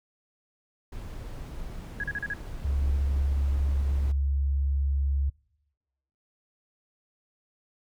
brown noise, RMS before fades -38 dBFS, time 0.92-4.12 s, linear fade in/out 5 ms
sine tone bursts, 1661.2 Hz, G#6, in tune, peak -28 dBFS, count 5, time 2-2.337 s, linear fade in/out 2 ms, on 37 ms, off 38 ms
sine tone, 69.3 Hz, C#2, in tune, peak -23 dBFS, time 2.64-5.3 s, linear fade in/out 10 ms
effects noise-tail reverb RT60 1.0 s tail -25 dB re dry

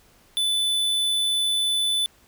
square tone, 3497 Hz, A7, 11 cents flat, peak -21 dBFS, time 0.37-2.06 s, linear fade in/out 0 ms, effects pink hiss -57 dBFS RMS until 2.27 s

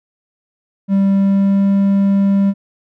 triangle tone with pitch glide, 196 to 197.59 Hz, G3 to G3, 0 to +14 cents, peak -8 dBFS, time 0.88-2.54 s, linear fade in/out 50 ms, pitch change +14 cents, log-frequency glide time 1.13-1.69 s, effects none

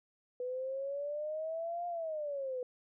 sine exponential two-way sweep, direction up then down, 493.5 to 705 to 493.5 Hz, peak -35 dBFS, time 0.4-2.63 s, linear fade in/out 2 ms, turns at 1.87 s, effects none

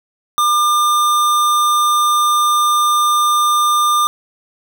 square tone, 1200 Hz, D6, 37 cents sharp, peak -12 dBFS, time 0.38-4.07 s, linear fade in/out 0 ms, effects none

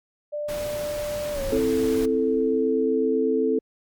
sine tone with pitch glide, 592 to 546 Hz, D5 to C#5, +14 to -26 cents, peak -26 dBFS, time 0.32-1.59 s, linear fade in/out 20 ms, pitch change -140 cents, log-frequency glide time 1.33-1.42 s
pink noise, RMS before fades -36 dBFS, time 0.48-2.06 s, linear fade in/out 10 ms
brown noise with exponential decay, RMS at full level -32 dBFS, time 1.35-3.61 s, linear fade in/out 1 ms, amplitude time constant 490 ms
sine chord, A minor, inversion first, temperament equal, 261.6 / 329.6 / 440 Hz, C4 / E4 / A4, 0 / 0 / 0 cents, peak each -24 / -27 / -21 dBFS, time 1.52-3.59 s, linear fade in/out 5 ms
effects MP3 96 kbps

